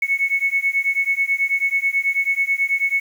sine beating tone pair, 2202 / 2211.2 Hz, C#7 / C#7, -12 / -5 cents, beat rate 9.2 Hz, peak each -20 dBFS, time 0.02-3 s, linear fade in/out 5 ms, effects 7-bit

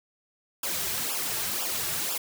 white noise with flanger, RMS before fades -30 dBFS, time 0.63-2.18 s, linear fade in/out 5 ms, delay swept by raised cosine 0.48 to 4.08 ms, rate 2 Hz, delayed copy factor -0.85, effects none

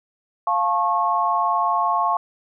sine chord, F augmented, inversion none, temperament just, 698.5 / 873.1 / 1091.3 Hz, F5 / A5 / C#6, 0 / -14 / -27 cents, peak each -23 / -23 / -20 dBFS, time 0.47-2.17 s, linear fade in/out 2 ms, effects none

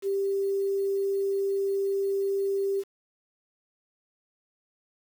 sine tone with quantisation, 393.7 Hz, G4, 8 cents sharp, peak -24 dBFS, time 0.02-2.84 s, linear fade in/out 50 ms, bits 8, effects none

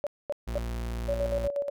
sine tone bursts, 581 Hz, D5, 19 cents flat, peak -26 dBFS, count 3, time 0.04-0.581 s, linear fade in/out 0 ms, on 27 ms, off 230 ms
40% pulse tone, 58.27 Hz, A#1, in tune, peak -30 dBFS, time 0.47-1.48 s, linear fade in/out 10 ms
sine tone with tremolo, 568 Hz, C#5, 42 cents sharp, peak -25 dBFS, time 1.08-1.7 s, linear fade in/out 10 ms, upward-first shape square, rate 8.3 Hz, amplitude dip 60%
effects none

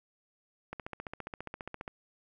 click train, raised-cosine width 0.5 ms, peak -24 dBFS, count 18, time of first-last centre 0.73-1.879 s, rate 14.8 Hz, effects 11-bit

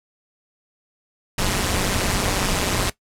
pink noise with amplitude modulation, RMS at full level -18 dBFS, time 1.38-2.9 s, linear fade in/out 5 ms, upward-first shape sine, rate 189 Hz, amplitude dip 75%, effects noise-tail reverb RT60 0.1 s tail -17 dB re dry + low-pass 11000 Hz 12 dB/octave

